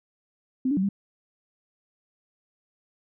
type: tone with pitch steps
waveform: sine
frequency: 259.1 / 289.5 / 189.4 / 198.6 Hz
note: C4 / D4 / F#3 / G3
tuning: -17 / -25 / +41 / +23 cents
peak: -21 dBFS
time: 0.65-0.89 s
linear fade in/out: 5 ms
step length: 60 ms
effects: none